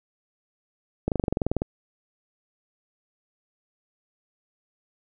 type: slowing click train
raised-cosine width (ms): 2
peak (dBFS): -10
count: 13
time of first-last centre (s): 1.08-1.619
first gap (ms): 38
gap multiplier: 1.03
effects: none